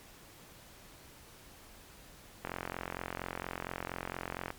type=click train; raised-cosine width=0.5 ms; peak=-21 dBFS; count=92; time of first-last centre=2.45-4.504 s; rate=44.3 Hz; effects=pink hiss -55 dBFS RMS until 4.58 s + MP3 96 kbps